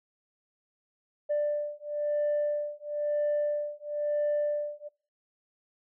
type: beating tone pair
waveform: sine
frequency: 590 / 591 Hz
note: D5 / D5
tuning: +8 / +11 cents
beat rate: 1 Hz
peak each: -29 dBFS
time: 1.29-4.89 s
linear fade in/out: 20 ms
effects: noise-tail reverb RT60 0.5 s tail -25 dB re dry + tanh soft clip ceiling -22 dBFS